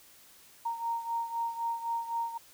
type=beating tone pair; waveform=sine; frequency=926 / 929.9 Hz; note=A#5 / A#5; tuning=-12 / -5 cents; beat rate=3.9 Hz; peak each=-32 / -37 dBFS; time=0.65-2.38 s; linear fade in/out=10 ms; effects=white hiss -57 dBFS RMS until 2.53 s